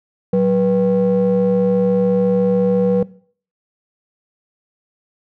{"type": "ring-modulated tone", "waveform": "triangle", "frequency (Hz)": 150, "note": "D3", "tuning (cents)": 37, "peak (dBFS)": -7, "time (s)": [0.33, 3.03], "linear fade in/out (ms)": 5, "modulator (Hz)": 337, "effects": ["noise-tail reverb RT60 0.5 s tail -20 dB re dry"]}